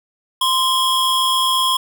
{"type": "tone pair together", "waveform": "square", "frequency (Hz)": [1042, 3308], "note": ["C6", "G#7"], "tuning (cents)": [-7, -8], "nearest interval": "octave + minor sixth", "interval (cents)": 1999, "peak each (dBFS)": -18, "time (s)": [0.41, 1.77], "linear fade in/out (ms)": 5, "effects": []}